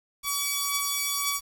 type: beating tone pair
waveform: 5% pulse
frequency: 1139 / 1140.9 Hz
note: C#6 / C#6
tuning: +47 / +50 cents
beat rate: 1.9 Hz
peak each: -15 / -20 dBFS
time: 0.23-1.41 s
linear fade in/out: 50 ms
effects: 8-bit